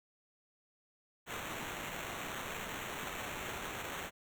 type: noise with sample-and-hold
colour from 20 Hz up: white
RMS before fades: -42 dBFS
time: 1.26-4.11 s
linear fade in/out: 50 ms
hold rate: 4900 Hz
effects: none